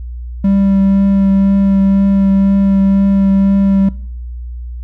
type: tone with vibrato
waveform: triangle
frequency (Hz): 196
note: G3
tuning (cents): 0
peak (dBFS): -6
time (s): 0.44-3.89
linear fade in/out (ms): 5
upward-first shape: triangle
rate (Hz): 2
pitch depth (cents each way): 13
effects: noise-tail reverb RT60 0.7 s tail -22 dB re dry + added 60 Hz sine -22 dBFS peak until 4.83 s